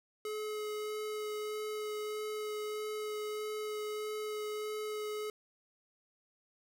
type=tone with vibrato; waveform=square; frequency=425.5 Hz; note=G#4; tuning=42 cents sharp; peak=-37 dBFS; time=0.25-5.3 s; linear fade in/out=2 ms; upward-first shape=sine; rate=1.6 Hz; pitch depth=8 cents each way; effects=none